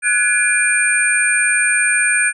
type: tone cluster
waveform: sine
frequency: 1482 / 1697 / 2402 / 8780 Hz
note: F#6 / G#6 / D7 / C#9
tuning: +2 / +37 / +38 / -18 cents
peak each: -18 dBFS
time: 0.02-2.33 s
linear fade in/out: 50 ms
effects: none